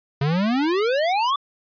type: exponential sweep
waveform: square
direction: up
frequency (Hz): 134.7 to 1174.7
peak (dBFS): -19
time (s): 0.21-1.36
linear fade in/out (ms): 5
effects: resampled to 11025 Hz